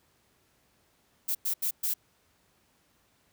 violet noise bursts at uneven times, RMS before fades -29 dBFS, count 4, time 1.28-1.35 / 1.45-1.54 / 1.62-1.71 / 1.83-1.94 s, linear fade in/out 10 ms, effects pink hiss -68 dBFS RMS until 3.32 s + high-pass 60 Hz 12 dB/octave

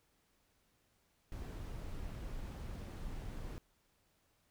brown noise, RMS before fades -44 dBFS, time 1.32-3.58 s, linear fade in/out 0 ms, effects pink hiss -75 dBFS RMS until 4.5 s

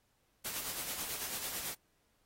white noise with tremolo, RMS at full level -38 dBFS, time 0.44-1.75 s, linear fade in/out 20 ms, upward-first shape sine, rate 9.1 Hz, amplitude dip 45%, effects pink hiss -75 dBFS RMS until 2.25 s + AAC 48 kbps

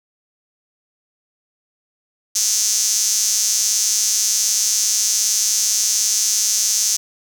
sawtooth tone with high-pass filter, 218.7 Hz, A3, 10 cents flat, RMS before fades -18 dBFS, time 2.35-6.97 s, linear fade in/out 10 ms, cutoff 6100 Hz, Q 5, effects none

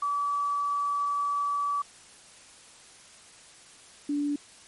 sine tone pair in turn, 1149 / 289.7 Hz, D6 / D4, -38 / -24 cents, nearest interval 2 octaves, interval 2386 cents, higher first, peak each -25 dBFS, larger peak neither, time 0.02-1.82 / 4.09-4.36 s, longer first, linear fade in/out 5 ms, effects white hiss -52 dBFS RMS until 4.67 s + MP3 48 kbps

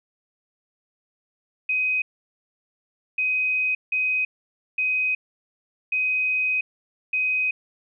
sine tone bursts at uneven times, 2515 Hz, D#7, 18 cents sharp, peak -20 dBFS, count 6, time 1.69-2.02 / 3.18-3.75 / 3.92-4.25 / 4.78-5.15 / 5.92-6.61 / 7.13-7.51 s, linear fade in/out 5 ms, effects none

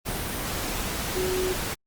sine tone in noise, 370 Hz, F#4, in tune, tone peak -25 dBFS, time 1.15-1.54 s, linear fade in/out 20 ms, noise pink, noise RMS -30 dBFS, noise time 0.05-1.75 s, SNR +2 dB, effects Opus 32 kbps

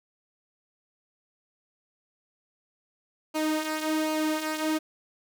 sawtooth tone with flanger, 311.1 Hz, D#4, in tune, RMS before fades -28 dBFS, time 3.34-4.79 s, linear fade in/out 20 ms, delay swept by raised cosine 0.55 to 3.55 ms, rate 1.3 Hz, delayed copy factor -0.55, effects none

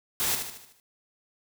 white noise with echo, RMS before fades -27 dBFS, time 0.2-0.35 s, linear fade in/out 0 ms, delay 75 ms, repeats 6, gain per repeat -6 dB, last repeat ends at 0.8 s, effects none

